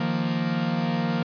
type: chord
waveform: 45% pulse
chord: Eb suspended second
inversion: none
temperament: equal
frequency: 155.56 / 174.61 / 233.1 Hz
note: Eb3 / F3 / Bb3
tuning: 0 / 0 / 0 cents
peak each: -29 / -27 / -27 dBFS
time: 0-1.23 s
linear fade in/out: 5 ms
effects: resampled to 11025 Hz